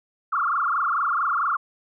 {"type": "tone with frequency modulation", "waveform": "sine", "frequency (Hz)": 1259, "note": "D#6", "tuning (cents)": 20, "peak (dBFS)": -20, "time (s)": [0.32, 1.57], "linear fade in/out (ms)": 10, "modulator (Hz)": 24.5, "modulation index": 6.6, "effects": []}